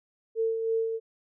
sine tone with tremolo, 450.1 Hz, A4, 39 cents sharp, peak -23 dBFS, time 0.35-1 s, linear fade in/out 50 ms, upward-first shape sine, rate 3.1 Hz, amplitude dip 45%, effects none

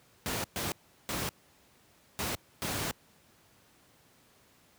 pink noise bursts at uneven times, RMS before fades -33 dBFS, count 5, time 0.26-0.44 / 0.56-0.72 / 1.09-1.29 / 2.19-2.35 / 2.62-2.91 s, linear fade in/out 0 ms, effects pink hiss -63 dBFS RMS until 4.78 s + high-pass 80 Hz 12 dB/octave

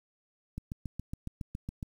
click train, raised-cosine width 5 ms, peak -24 dBFS, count 10, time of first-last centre 0.58-1.828 s, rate 7.21 Hz, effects 9-bit

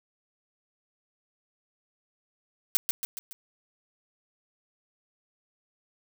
blue noise with echo, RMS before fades -22 dBFS, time 2.75-2.77 s, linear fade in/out 0 ms, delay 140 ms, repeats 4, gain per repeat -5 dB, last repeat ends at 3.33 s, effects none

